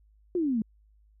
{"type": "exponential sweep", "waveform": "sine", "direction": "down", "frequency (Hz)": [370, 208.3], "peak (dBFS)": -24, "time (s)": [0.35, 0.62], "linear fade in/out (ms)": 2, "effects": ["added 52 Hz sine -58 dBFS peak until 1.2 s"]}